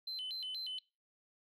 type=tone with vibrato; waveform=sine; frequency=3520 Hz; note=A7; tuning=in tune; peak=-37 dBFS; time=0.07-0.79 s; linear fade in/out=5 ms; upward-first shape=square; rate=4.2 Hz; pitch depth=260 cents each way; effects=noise-tail reverb RT60 0.3 s tail -23 dB re dry + tanh soft clip ceiling -36 dBFS